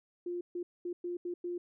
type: tone bursts at uneven times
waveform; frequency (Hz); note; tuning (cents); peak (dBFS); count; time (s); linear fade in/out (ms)
sine; 351.3; F4; +10; -34; 6; 0.26-0.41 / 0.55-0.63 / 0.85-0.93 / 1.04-1.17 / 1.25-1.34 / 1.44-1.58; 5
effects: none